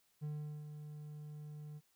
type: tone with ADSR envelope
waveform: triangle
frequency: 150 Hz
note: D3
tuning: 37 cents sharp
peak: -36 dBFS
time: 0.21-1.81 s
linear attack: 28 ms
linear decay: 400 ms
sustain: -8 dB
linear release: 42 ms
effects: white hiss -75 dBFS RMS until 1.95 s